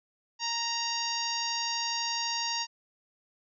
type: harmonic tone with a mistuned harmonic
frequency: 932 Hz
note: A#5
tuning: 1 cent flat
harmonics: 1 / 2 / 3 / 4 / 5 / 6 / 7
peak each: -35 / -40 / -38 / -41 / -34 / -36 / -40 dBFS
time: 0.39-2.67 s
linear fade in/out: 50 ms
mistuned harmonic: 7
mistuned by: +24 cents
effects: none